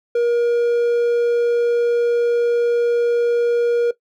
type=tone; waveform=triangle; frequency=474.7 Hz; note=A#4; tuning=31 cents sharp; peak=-12 dBFS; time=0.15-3.91 s; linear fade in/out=5 ms; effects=noise-tail reverb RT60 0.1 s tail -17 dB re dry